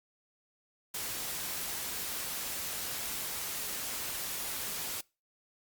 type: noise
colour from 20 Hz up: white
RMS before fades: -37 dBFS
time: 0.94-5.01 s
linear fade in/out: 5 ms
effects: noise-tail reverb RT60 0.3 s tail -25 dB re dry + Opus 48 kbps